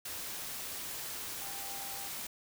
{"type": "tone in noise", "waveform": "sine", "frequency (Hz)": 792, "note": "G5", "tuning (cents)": 18, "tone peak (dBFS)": -48, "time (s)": [1.41, 2.08], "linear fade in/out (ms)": 5, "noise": "white", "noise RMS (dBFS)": -41, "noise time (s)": [0.05, 2.27], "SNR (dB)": -10, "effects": []}